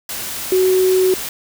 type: tone in noise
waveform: sine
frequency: 372.8 Hz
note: F#4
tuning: 13 cents sharp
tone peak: -11 dBFS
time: 0.52-1.14 s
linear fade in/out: 2 ms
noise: white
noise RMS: -26 dBFS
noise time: 0.09-1.29 s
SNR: +12 dB
effects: none